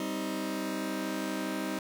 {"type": "chord", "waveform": "sawtooth", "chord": "C minor", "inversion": "second", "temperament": "just", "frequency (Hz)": [196.22, 261.6, 314], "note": ["G3", "C4", "Eb4"], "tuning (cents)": [2, 0, 16], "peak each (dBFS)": [-33, -33, -31], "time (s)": [0, 1.79], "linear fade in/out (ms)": 2, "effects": []}